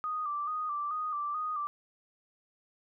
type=tone with vibrato; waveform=sine; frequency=1206 Hz; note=D6; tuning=46 cents sharp; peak=-31 dBFS; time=0.04-1.67 s; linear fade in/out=0 ms; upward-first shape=square; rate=2.3 Hz; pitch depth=50 cents each way; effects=none